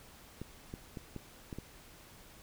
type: clicks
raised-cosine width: 3 ms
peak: -28 dBFS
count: 6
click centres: 0.416 / 0.739 / 0.972 / 1.163 / 1.528 / 1.586 s
effects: pink hiss -56 dBFS RMS until 2.42 s